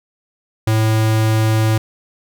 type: tone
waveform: square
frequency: 110 Hz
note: A2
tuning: in tune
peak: -13 dBFS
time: 0.67-1.78 s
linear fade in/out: 5 ms
effects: none